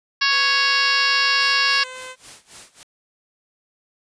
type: harmonic tone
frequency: 554.4 Hz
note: C#5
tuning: in tune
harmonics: 2 / 3 / 4 / 5 / 6 / 7 / 8 / 9 / 10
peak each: -24 / -21 / -26 / -23 / -29 / -28 / -24 / -25 / -27 dBFS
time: 0.21-1.84 s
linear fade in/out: 10 ms
type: tone with pitch glide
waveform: 10% pulse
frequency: 505 to 513.2 Hz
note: B4 to C5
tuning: +39 to -34 cents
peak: -25 dBFS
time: 0.29-2.16 s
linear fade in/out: 50 ms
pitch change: +27 cents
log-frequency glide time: 1.71-1.9 s
type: noise with tremolo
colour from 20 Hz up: white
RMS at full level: -39 dBFS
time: 1.4-2.83 s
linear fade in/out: 0 ms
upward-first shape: sine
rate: 3.6 Hz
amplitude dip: 90%
effects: resampled to 22050 Hz